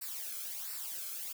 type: noise with flanger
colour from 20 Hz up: blue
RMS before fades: -41 dBFS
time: 0.01-1.33 s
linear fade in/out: 10 ms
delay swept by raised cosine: 0.3 to 1.09 ms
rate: 1.4 Hz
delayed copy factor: -0.7
effects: none

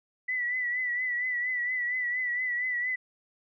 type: tone with vibrato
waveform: sine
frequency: 1975.5 Hz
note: B6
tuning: in tune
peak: -27 dBFS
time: 0.28-2.96 s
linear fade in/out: 10 ms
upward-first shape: triangle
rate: 4.3 Hz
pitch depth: 58 cents each way
effects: none

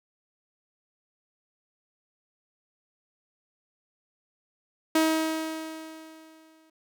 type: tone with exponential decay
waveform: sawtooth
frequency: 318.3 Hz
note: D#4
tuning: 39 cents sharp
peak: -15 dBFS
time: 4.95-6.7 s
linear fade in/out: 5 ms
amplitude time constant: 380 ms
effects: none

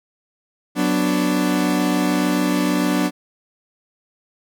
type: chord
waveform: 40% pulse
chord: B minor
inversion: second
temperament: equal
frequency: 185 / 246.9 / 293.7 Hz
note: F#3 / B3 / D4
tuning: 0 / 0 / 0 cents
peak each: -21 / -22 / -19 dBFS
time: 0.75-3.11 s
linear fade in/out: 50 ms
effects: none

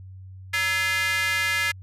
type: tone with high-pass filter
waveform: square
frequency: 188.4 Hz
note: F#3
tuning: 32 cents sharp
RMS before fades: -24 dBFS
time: 0.53-1.72 s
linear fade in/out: 10 ms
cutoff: 1900 Hz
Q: 4.1
effects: added 94 Hz sine -39 dBFS peak until 1.82 s + resampled to 32000 Hz

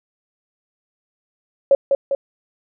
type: tone with echo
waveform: sine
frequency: 552 Hz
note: C#5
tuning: 7 cents flat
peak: -8 dBFS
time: 1.71-1.75 s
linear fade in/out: 2 ms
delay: 200 ms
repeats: 2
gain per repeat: -4 dB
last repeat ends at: 2.15 s
effects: none

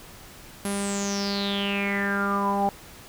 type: tone with low-pass filter sweep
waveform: sawtooth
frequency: 200 Hz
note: G3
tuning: 35 cents sharp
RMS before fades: -26 dBFS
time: 0.65-2.69 s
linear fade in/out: 0 ms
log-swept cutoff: 11000 to 760 Hz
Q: 9.3
effects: pink hiss -46 dBFS RMS until 3.08 s

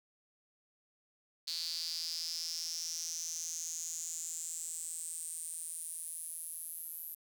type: tone with high-pass filter sweep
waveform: sawtooth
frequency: 164.81 Hz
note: E3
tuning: in tune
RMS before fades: -41 dBFS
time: 1.47-7.15 s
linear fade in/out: 10 ms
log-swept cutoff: 4400 to 12000 Hz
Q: 8.4
effects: none

